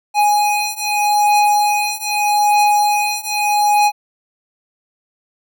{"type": "beating tone pair", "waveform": "square", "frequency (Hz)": [830.6, 831.41], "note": ["G#5", "G#5"], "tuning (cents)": [0, 2], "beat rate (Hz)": 0.81, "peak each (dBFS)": [-17, -16], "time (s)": [0.14, 3.92], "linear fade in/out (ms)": 50, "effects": []}